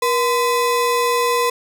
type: ring-modulated tone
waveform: square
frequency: 752 Hz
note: F#5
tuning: 28 cents sharp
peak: -13 dBFS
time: 0.02-1.5 s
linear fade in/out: 5 ms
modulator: 273 Hz
effects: none